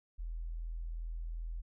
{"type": "tone", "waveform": "sine", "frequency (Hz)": 41.33, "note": "E1", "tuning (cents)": 5, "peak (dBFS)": -37, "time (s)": [0.18, 1.62], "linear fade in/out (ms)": 20, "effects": []}